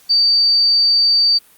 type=tone; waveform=sine; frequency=4617 Hz; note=D8; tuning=30 cents flat; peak=-10 dBFS; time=0.09-1.39 s; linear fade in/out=20 ms; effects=white hiss -49 dBFS RMS until 1.57 s + Opus 48 kbps